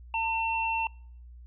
sine tone pair together, 902 / 2705 Hz, A5 / E7, +43 / +44 cents, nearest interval octave + perfect fifth, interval 1901 cents, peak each -28 / -30 dBFS, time 0.14-0.87 s, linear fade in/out 2 ms, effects noise-tail reverb RT60 0.6 s tail -26 dB re dry + added 60 Hz sine -45 dBFS peak until 1.46 s

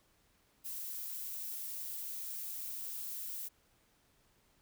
violet noise, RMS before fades -42 dBFS, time 0.64-3.49 s, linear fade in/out 20 ms, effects pink hiss -71 dBFS RMS until 4.61 s

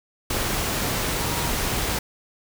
sine tone in noise, 948 Hz, A#5, 29 cents sharp, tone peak -35 dBFS, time 1.18-1.51 s, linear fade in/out 5 ms, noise pink, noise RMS -25 dBFS, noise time 0.3-1.99 s, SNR -13 dB, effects none

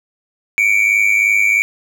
triangle tone pair together, 2255 / 2358 Hz, C#7 / D7, +29 / +6 cents, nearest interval minor second, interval 77 cents, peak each -12 dBFS, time 0.58-1.62 s, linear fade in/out 0 ms, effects none

